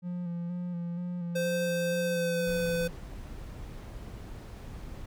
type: tone with vibrato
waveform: triangle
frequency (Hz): 174.61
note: F3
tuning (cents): 0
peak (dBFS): -30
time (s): 0.02-2.91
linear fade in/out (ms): 50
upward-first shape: square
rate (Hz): 2.1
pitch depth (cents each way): 25
type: tone with pitch glide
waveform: square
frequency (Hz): 519 to 505.4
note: C5 to B4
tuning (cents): -14 to +40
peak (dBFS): -29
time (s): 1.35-2.88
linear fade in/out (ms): 10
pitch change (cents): -46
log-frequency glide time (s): 1.93-2.51
type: noise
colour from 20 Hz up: brown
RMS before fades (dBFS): -42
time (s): 2.47-5.06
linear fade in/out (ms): 5
effects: none